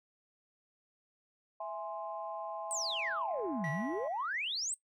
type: chord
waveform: sine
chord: E augmented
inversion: none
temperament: equal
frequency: 659.3 / 830.6 / 1046.5 Hz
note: E5 / G#5 / B#5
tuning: 0 / 0 / 0 cents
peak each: -40 / -42 / -44 dBFS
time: 1.6-4.08 s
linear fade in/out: 5 ms
type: exponential two-way sweep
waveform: sine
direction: down then up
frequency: 8600 to 139.3 to 8600 Hz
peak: -33 dBFS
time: 2.71-4.74 s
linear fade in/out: 0 ms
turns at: 3.7 s
type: tone with exponential decay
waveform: triangle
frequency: 1942 Hz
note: B6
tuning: 30 cents flat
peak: -35 dBFS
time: 3.64-4.61 s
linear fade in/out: 1 ms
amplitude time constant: 210 ms
effects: noise-tail reverb RT60 0.1 s tail -17 dB re dry + tanh soft clip ceiling -25 dBFS